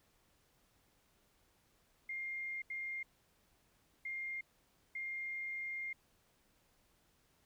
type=tone bursts at uneven times; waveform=sine; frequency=2117 Hz; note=C7; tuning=20 cents sharp; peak=-39 dBFS; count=4; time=2.09-2.62 / 2.7-3.03 / 4.05-4.41 / 4.95-5.93 s; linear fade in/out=5 ms; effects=pink hiss -73 dBFS RMS until 7.45 s